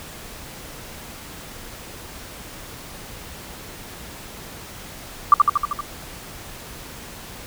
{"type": "tone with echo", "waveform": "sine", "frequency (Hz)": 1174.7, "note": "D6", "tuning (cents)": 0, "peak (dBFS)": -5, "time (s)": [5.32, 5.34], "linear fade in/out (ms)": 2, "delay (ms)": 78, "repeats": 6, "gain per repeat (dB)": -3, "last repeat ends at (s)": 5.808, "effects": ["pink hiss -38 dBFS RMS until 7.46 s"]}